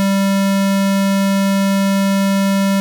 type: tone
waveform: square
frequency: 196 Hz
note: G3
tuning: in tune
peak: -13 dBFS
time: 0-2.8 s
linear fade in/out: 0 ms
effects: none